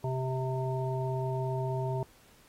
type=harmonic tone; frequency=130.3 Hz; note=C3; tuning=7 cents flat; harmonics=1 / 3 / 5 / 7; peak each=-31 / -36 / -38 / -39 dBFS; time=0.04-2.03 s; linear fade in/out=2 ms; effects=pink hiss -61 dBFS RMS until 2.48 s + AAC 48 kbps